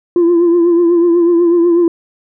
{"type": "tone with vibrato", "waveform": "sine", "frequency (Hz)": 343.3, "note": "F4", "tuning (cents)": -30, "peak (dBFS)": -5, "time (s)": [0.16, 1.88], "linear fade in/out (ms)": 2, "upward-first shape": "triangle", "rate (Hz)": 8.1, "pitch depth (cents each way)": 57, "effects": ["tanh soft clip ceiling -5 dBFS"]}